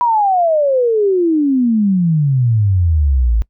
sine exponential sweep, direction down, 987.8 to 52.8 Hz, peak -10 dBFS, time 0.01-3.42 s, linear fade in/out 0 ms, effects noise-tail reverb RT60 0.1 s tail -23 dB re dry

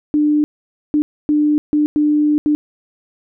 sine tone bursts at uneven times, 298.6 Hz, D4, 29 cents sharp, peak -11 dBFS, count 6, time 0.14-0.44 / 0.94-1.02 / 1.29-1.58 / 1.73-1.86 / 1.96-2.38 / 2.46-2.55 s, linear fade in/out 0 ms, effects none

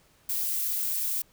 violet noise, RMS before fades -29 dBFS, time 0.29-1.22 s, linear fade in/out 5 ms, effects pink hiss -62 dBFS RMS until 1.32 s

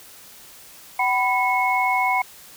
sine tone cluster, 759 / 992 / 2186 Hz, F#5 / B5 / C#7, +44 / +7 / -25 cents, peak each -22 dBFS, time 0.99-2.22 s, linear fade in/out 5 ms, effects white hiss -45 dBFS RMS until 2.56 s

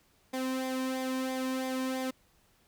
sawtooth tone with flanger, 260 Hz, C4, 11 cents flat, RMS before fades -33 dBFS, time 0.33-2.11 s, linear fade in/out 10 ms, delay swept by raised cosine 0.7 to 1.48 ms, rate 3 Hz, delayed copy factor -0.65, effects pink hiss -67 dBFS RMS until 2.67 s

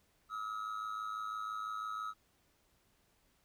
triangle tone with amplitude modulation, 1283 Hz, E6, 47 cents flat, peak -33 dBFS, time 0.29-2.14 s, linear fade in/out 50 ms, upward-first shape sine, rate 106 Hz, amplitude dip 70%, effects pink hiss -73 dBFS RMS until 3.44 s

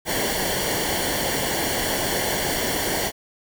pink noise with comb filter, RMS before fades -24 dBFS, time 0.05-3.12 s, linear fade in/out 50 ms, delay 0.79 ms, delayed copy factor -0.7, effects none

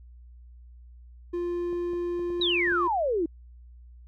triangle tone, 349.2 Hz, F4, in tune, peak -25 dBFS, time 1.33-2.88 s, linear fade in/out 10 ms
clicks, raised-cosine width 2 ms, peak -31 dBFS, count 7, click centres 1.729 / 1.934 / 2.194 / 2.303 / 2.399 / 2.675 / 2.721 s
sine exponential sweep, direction down, 3985 to 310 Hz, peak -23 dBFS, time 2.41-3.26 s, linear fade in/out 5 ms
effects added 60 Hz sine -46 dBFS peak until 4.07 s

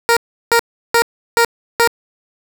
15% pulse tone bursts, 466.7 Hz, A#4, 2 cents sharp, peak -3 dBFS, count 5, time 0.09-1.875 s, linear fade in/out 0 ms, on 77 ms, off 350 ms, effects none

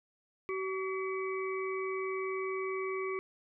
harmonic tone with a mistuned harmonic, 380 Hz, F#4, 46 cents sharp, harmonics 1 / 3 / 5 / 6, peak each -34 / -40 / -46 / -42 dBFS, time 0.49-3.19 s, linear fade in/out 0 ms, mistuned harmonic 5, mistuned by +110 cents, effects none

